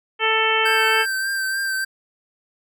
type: harmonic tone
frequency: 442.2 Hz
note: A4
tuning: 9 cents sharp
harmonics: 1 / 2 / 3 / 4 / 5 / 6 / 7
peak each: -24 / -24 / -24 / -24 / -24 / -24 / -24 dBFS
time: 0.19-1.06 s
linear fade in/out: 50 ms
type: tone with vibrato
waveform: square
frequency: 1568 Hz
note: G6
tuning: in tune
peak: -22 dBFS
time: 0.65-1.85 s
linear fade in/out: 10 ms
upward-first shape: triangle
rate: 3.4 Hz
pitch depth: 32 cents each way
effects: none